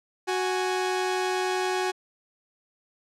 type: tone pair together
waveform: sawtooth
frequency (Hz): 370 / 830.6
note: F#4 / G#5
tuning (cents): 0 / 0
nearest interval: octave + major second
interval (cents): 1400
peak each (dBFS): -22 / -26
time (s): 0.27-1.92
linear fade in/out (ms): 20
effects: low-pass 8000 Hz 12 dB/octave